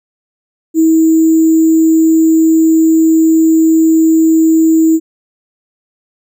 sine tone with sample-and-hold, 321.6 Hz, E4, 43 cents flat, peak -5 dBFS, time 0.74-5 s, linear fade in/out 50 ms, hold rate 7350 Hz, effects none

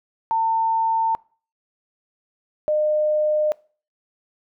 sine tone pair in turn, 900 / 608 Hz, A5 / D#5, +39 / -40 cents, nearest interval perfect fifth, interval 679 cents, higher first, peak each -17 dBFS, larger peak neither, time 0.31-1.15 / 2.68-3.52 s, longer neither, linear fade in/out 0 ms, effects noise-tail reverb RT60 0.4 s tail -23 dB re dry

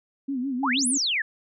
sine tone with vibrato, 261.6 Hz, C4, in tune, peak -25 dBFS, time 0.28-0.98 s, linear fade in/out 10 ms, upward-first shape sine, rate 6.3 Hz, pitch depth 120 cents each way
sine exponential two-way sweep, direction up then down, 765 to 11000 to 1655 Hz, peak -22 dBFS, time 0.63-1.22 s, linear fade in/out 5 ms, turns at 0.88 s
effects none

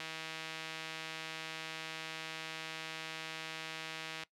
sawtooth tone with band-pass filter, 160 Hz, D#3, 49 cents sharp, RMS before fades -44 dBFS, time 0-4.24 s, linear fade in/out 2 ms, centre 3000 Hz, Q 1.2, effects noise-tail reverb RT60 0.1 s tail -19 dB re dry

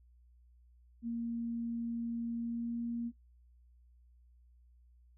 sine tone with pitch glide, 233.1 to 235 Hz, A#3 to A#3, 0 to +14 cents, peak -34 dBFS, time 1.02-3.12 s, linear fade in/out 50 ms, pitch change +14 cents, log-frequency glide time 2.37-2.82 s, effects noise-tail reverb RT60 0.1 s tail -17 dB re dry + added 60 Hz sine -60 dBFS peak until 5.17 s

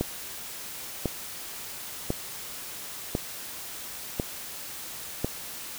click train, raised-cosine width 2 ms, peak -12 dBFS, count 6, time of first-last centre 0.01-5.246 s, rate 0.955 Hz, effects white hiss -39 dBFS RMS until 5.78 s

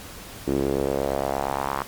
sawtooth tone with band-pass filter sweep, 68.6 Hz, C#2, 17 cents flat, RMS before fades -25 dBFS, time 0.47-1.83 s, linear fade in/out 10 ms, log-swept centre 330 to 1100 Hz, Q 2.7, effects pink hiss -40 dBFS RMS until 1.87 s + MP3 96 kbps

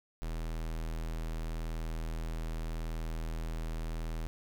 square tone, 40.42 Hz, E1, 33 cents flat, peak -35 dBFS, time 0.22-4.27 s, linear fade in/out 0 ms, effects none

